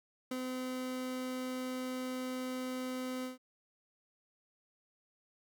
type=tone with ADSR envelope; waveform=30% pulse; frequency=255.6 Hz; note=C4; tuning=40 cents flat; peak=-32 dBFS; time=0.31-3.38 s; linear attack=5 ms; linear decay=45 ms; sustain=-2 dB; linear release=140 ms; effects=none